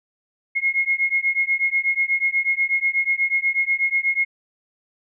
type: beating tone pair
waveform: sine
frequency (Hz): 2154 / 2162.2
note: C7 / C#7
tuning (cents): +50 / -44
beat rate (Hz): 8.2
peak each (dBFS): -21 / -21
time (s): 0.55-4.25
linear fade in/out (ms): 20
effects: none